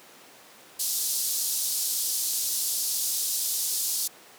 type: band-pass noise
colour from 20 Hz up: white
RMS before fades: -28 dBFS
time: 0.79-4.08 s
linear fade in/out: 10 ms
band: 4200 to 14000 Hz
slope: 24 dB/octave
effects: pink hiss -50 dBFS RMS until 4.38 s + high-pass 300 Hz 12 dB/octave